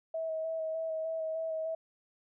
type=tone with vibrato; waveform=sine; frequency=643 Hz; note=E5; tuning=43 cents flat; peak=-32 dBFS; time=0.14-1.75 s; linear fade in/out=5 ms; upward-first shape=square; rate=3.3 Hz; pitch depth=15 cents each way; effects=none